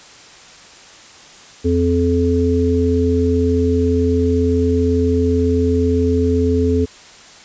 harmonic tone, 86.2 Hz, F2, 22 cents flat, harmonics 1 / 3 / 5, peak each -17 / -17 / -17 dBFS, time 1.64-6.86 s, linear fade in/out 20 ms, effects white hiss -41 dBFS RMS until 7.44 s + resampled to 16000 Hz

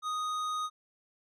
triangle tone with tanh clipping, 1244.5 Hz, D#6, in tune, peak -33 dBFS, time 0.02-0.7 s, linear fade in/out 50 ms, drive 17 dB, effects none

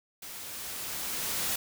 white noise with level ramp, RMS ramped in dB -43 to -30 dBFS, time 0.22-1.56 s, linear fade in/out 5 ms, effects none

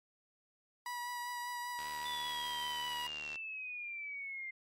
30% pulse tone with vibrato, 972 Hz, B5, 28 cents flat, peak -36 dBFS, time 0.86-3.07 s, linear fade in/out 2 ms, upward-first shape sine, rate 5.1 Hz, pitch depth 12 cents each way
click train, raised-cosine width 0.2 ms, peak -30 dBFS, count 119, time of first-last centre 1.79-3.357 s, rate 75.3 Hz
sine exponential sweep, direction down, 3527 to 2093 Hz, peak -40 dBFS, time 2.05-4.51 s, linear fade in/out 10 ms
effects MP3 64 kbps

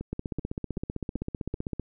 two click trains, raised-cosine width 3 ms, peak -18 / -22 dBFS, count 27 / 5, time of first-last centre 0.13-1.797 / 0.01-1.543 s, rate 15.6 / 2.61 Hz, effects none

